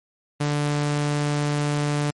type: tone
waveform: sawtooth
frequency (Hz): 146.7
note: D3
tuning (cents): -2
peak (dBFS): -17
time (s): 0.4-2.11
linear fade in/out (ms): 10
effects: MP3 48 kbps